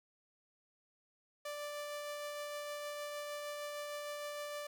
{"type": "tone with tremolo", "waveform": "sawtooth", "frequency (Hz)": 587.3, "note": "D5", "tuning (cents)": 0, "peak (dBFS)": -36, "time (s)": [1.45, 4.67], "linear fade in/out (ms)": 5, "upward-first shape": "triangle", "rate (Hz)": 6.5, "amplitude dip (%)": 25, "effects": []}